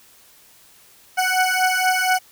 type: beating tone pair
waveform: 20% pulse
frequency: 740 / 744.2 Hz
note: F#5 / F#5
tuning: 0 / +10 cents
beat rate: 4.2 Hz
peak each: -15 dBFS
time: 1.17-2.19 s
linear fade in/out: 20 ms
effects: white hiss -51 dBFS RMS until 2.31 s